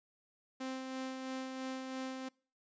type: tone with tremolo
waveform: sawtooth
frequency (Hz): 261.6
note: C4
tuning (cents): 0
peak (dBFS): -34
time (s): 0.6-2.29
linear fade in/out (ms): 10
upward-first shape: sine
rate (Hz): 3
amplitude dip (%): 35
effects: noise-tail reverb RT60 0.4 s tail -25 dB re dry + resampled to 16000 Hz